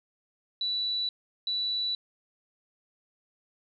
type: tone pair in turn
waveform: sine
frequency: 3951 / 3951 Hz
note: B7 / B7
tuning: 0 / 0 cents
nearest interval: unison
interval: 0 cents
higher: neither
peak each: -27 dBFS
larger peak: neither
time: 0.61-1.09 / 1.47-1.95 s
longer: neither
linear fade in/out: 2 ms
effects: none